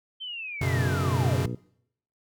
sine linear sweep, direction down, 3136 to 310.4 Hz, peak -33 dBFS, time 0.2-1.45 s, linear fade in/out 20 ms
square chord, F# suspended fourth, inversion none, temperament equal, 92.5 / 123.47 / 138.59 Hz, F#2 / B2 / C#3, 0 / 0 / 0 cents, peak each -29 dBFS, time 0.61-1.46 s, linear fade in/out 5 ms
harmonic tone, 60.8 Hz, B1, 26 cents flat, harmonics 2 / 3 / 4 / 5 / 6 / 7 / 8, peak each -32 / -36 / -38 / -40 / -42 / -43 / -44 dBFS, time 0.74-1.55 s, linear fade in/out 5 ms
effects noise-tail reverb RT60 0.7 s tail -22 dB re dry

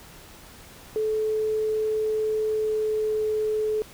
sine tone with pitch glide, 433.3 to 430.1 Hz, A4 to A4, -27 to -39 cents, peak -22 dBFS, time 0.96-3.82 s, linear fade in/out 0 ms, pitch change -12 cents, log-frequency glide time 2.2-3.38 s, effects pink hiss -47 dBFS RMS until 3.93 s

